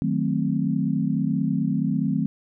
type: chord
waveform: sine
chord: D# diminished seventh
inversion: none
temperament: equal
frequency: 155.56 / 185 / 220 / 261.6 Hz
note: D#3 / F#3 / A3 / C4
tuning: 0 / 0 / 0 / 0 cents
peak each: -26 dBFS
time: 0.02-2.26 s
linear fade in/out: 0 ms
effects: none